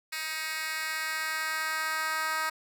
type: tone with high-pass filter sweep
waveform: 10% pulse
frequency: 315.5 Hz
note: D#4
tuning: 24 cents sharp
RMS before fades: -32 dBFS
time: 0.12-2.5 s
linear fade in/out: 10 ms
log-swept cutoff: 2400 to 1200 Hz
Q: 1.5
effects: none